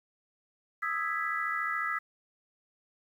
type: chord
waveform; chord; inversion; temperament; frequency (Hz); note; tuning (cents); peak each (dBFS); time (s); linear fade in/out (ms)
sine; E major seventh; third; equal; 1244.5 / 1318.5 / 1661.2 / 1975.5; D#6 / E6 / G#6 / B6; 0 / 0 / 0 / 0; -36 / -34 / -36 / -34; 0.82-1.99; 10
effects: 10-bit